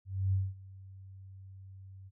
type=tone with ADSR envelope; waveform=sine; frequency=95.8 Hz; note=G2; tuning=39 cents flat; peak=-25 dBFS; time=0.05-2.11 s; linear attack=280 ms; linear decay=210 ms; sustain=-22 dB; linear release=38 ms; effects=none